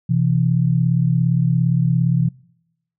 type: tone pair together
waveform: sine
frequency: 128.4 / 165.78 Hz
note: C3 / E3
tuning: -32 / +10 cents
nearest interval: major third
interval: 442 cents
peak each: -17 dBFS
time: 0.09-2.29 s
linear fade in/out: 10 ms
effects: noise-tail reverb RT60 0.8 s tail -24 dB re dry